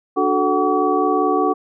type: tone cluster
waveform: sine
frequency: 294 / 371.5 / 436.6 / 750 / 1139 Hz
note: D4 / F#4 / A4 / F#5 / C#6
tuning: +2 / +7 / -13 / +23 / +47 cents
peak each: -21 dBFS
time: 0.16-1.54 s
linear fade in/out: 20 ms
effects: none